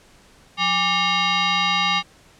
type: tone with frequency modulation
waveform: sine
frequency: 815 Hz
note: G#5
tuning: 33 cents flat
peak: -17 dBFS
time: 0.57-2.03 s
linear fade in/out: 50 ms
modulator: 994 Hz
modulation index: 3.4
effects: pink hiss -52 dBFS RMS until 2.39 s + low-pass 9000 Hz 12 dB/octave